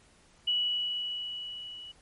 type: tone with level ramp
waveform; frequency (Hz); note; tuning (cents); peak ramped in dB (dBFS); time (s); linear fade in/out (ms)
sine; 2940; F#7; -12; -24 to -42; 0.47-1.92; 10
effects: pink hiss -61 dBFS RMS until 2.01 s + MP3 48 kbps